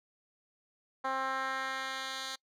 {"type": "tone with band-pass filter sweep", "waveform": "10% pulse", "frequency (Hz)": 265, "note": "C4", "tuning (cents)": 22, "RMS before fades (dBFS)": -36, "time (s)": [1.04, 2.36], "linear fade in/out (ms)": 10, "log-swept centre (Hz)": [990, 4300], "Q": 1.2, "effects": ["noise-tail reverb RT60 0.1 s tail -26 dB re dry"]}